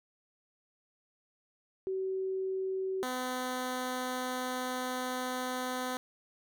sine / 10% pulse tone pair in turn, 380 / 253.6 Hz, F#4 / B3, +46 / +46 cents, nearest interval perfect fifth, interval 700 cents, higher first, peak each -31 / -25 dBFS, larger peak second, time 1.87-3.03 / 3.03-5.97 s, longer second, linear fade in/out 0 ms, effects none

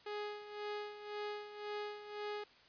sawtooth tone with tremolo, 416.7 Hz, G#4, 6 cents sharp, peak -35 dBFS, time 0.06-2.44 s, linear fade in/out 5 ms, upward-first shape sine, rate 1.9 Hz, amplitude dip 70%, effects white hiss -63 dBFS RMS until 2.68 s + resampled to 11025 Hz

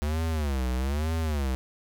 square tone with vibrato, 71.5 Hz, D2, 46 cents flat, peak -26 dBFS, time 0.02-1.55 s, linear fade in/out 0 ms, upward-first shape sine, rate 1.1 Hz, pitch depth 230 cents each way, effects none

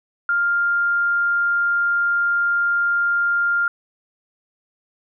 sine tone, 1400 Hz, F6, 4 cents sharp, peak -16 dBFS, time 0.29-3.68 s, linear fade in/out 2 ms, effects none

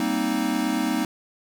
square chord, C minor seventh, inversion second, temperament equal, 196 / 233.1 / 261.6 / 311.1 Hz, G3 / Bb3 / C4 / Eb4, 0 / 0 / 0 / 0 cents, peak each -32 / -28 / -28 / -27 dBFS, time 0-1.05 s, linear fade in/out 2 ms, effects none

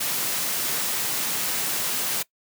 white high-pass noise, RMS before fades -26 dBFS, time 0-2.23 s, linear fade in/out 10 ms, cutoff 110 Hz, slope 96 dB/octave, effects noise-tail reverb RT60 0.1 s tail -21 dB re dry

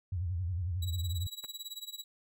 sine tone with vibrato, 88.6 Hz, F2, 25 cents sharp, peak -31 dBFS, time 0.12-1.27 s, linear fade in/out 5 ms, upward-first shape sine, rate 11 Hz, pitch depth 140 cents each way
sawtooth tone with tremolo, 3900 Hz, B7, 23 cents flat, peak -35 dBFS, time 0.82-2.04 s, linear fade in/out 5 ms, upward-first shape sine, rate 18 Hz, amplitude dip 90%
clicks, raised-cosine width 0.5 ms, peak -37 dBFS, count 2, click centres 1.44 / 1.447 s
effects none

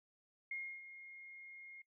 sine tone with ADSR envelope, 2140 Hz, C7, 38 cents sharp, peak -39 dBFS, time 0.51-1.82 s, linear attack 4 ms, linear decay 300 ms, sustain -12 dB, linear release 6 ms, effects noise-tail reverb RT60 0.1 s tail -20 dB re dry

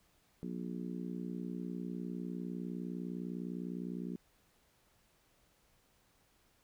harmonic tone, 59.9 Hz, A#1, 48 cents sharp, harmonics 3 / 4 / 5 / 6 / 7, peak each -41 / -43 / -47 / -49 / -53 dBFS, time 0.43-4.16 s, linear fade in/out 0 ms, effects pink hiss -71 dBFS RMS until 6.63 s

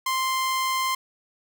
sawtooth tone, 1046.5 Hz, C6, in tune, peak -19 dBFS, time 0.06-0.95 s, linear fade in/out 5 ms, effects none

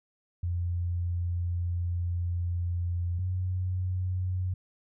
sine tone pair in turn, 87.31 / 91.79 Hz, F2 / F#2, 0 / -13 cents, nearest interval minor second, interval 87 cents, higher second, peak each -27 dBFS, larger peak neither, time 0.43-3.19 / 3.19-4.54 s, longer first, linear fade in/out 5 ms, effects none

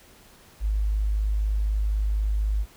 sine tone, 52 Hz, G#1, 3 cents sharp, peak -21 dBFS, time 0.6-2.66 s, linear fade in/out 50 ms, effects pink hiss -53 dBFS RMS until 2.76 s

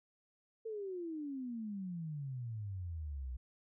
sine exponential sweep, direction down, 455.2 to 60.1 Hz, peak -39 dBFS, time 0.65-3.37 s, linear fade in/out 10 ms, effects none

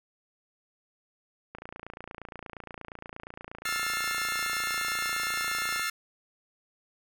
click train, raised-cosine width 0.5 ms, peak -25 dBFS, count 122, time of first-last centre 1.55-5.796 s, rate 28.5 Hz
sawtooth chord, F major seventh, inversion third, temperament equal with one note detuned, 1318.5 / 1396.9 / 1760 / 2131 Hz, E6 / F6 / A6 / C7, 0 / 0 / 0 / +31 cents, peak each -31 dBFS, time 3.65-5.9 s, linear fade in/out 5 ms
effects none

